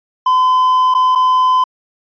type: tone with dropouts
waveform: triangle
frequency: 1019 Hz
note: C6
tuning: 46 cents flat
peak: -7 dBFS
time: 0.26-1.64 s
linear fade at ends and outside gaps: 5 ms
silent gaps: 0.941-0.948 / 1.152-1.156 s
effects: resampled to 11025 Hz